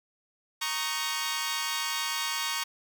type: chord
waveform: 10% pulse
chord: Eb dominant seventh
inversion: second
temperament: equal with one note detuned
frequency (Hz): 932.3 / 1108.7 / 1244.5 / 1538.4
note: Bb5 / Db6 / Eb6 / G6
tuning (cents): 0 / 0 / 0 / -33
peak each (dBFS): -25 / -24 / -30 / -29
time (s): 0.61-2.64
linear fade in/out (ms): 10
effects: none